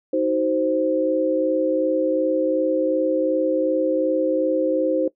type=chord; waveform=sine; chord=C diminished; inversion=first; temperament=just; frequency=314 / 376.7 / 523.3 Hz; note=Eb4 / Gb4 / C5; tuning=+16 / +31 / 0 cents; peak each=-22 / -26 / -20 dBFS; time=0.13-5.08 s; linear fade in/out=5 ms; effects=noise-tail reverb RT60 0.1 s tail -19 dB re dry